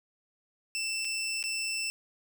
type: tone with dropouts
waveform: 20% pulse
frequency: 2668 Hz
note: E7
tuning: 20 cents sharp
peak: -26 dBFS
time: 0.75-1.9 s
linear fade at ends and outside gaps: 0 ms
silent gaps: 1.047-1.051 / 1.427-1.439 s
effects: none